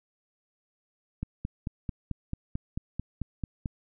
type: click train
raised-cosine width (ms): 5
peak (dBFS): -19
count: 12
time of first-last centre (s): 1.23-3.658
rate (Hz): 4.53
effects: none